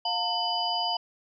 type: tone cluster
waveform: sine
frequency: 707 / 907 / 3002 / 4861 Hz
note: F5 / A#5 / F#7 / D#8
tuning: +21 / -48 / +24 / -41 cents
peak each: -31 dBFS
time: 0.05-0.97 s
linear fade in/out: 5 ms
effects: none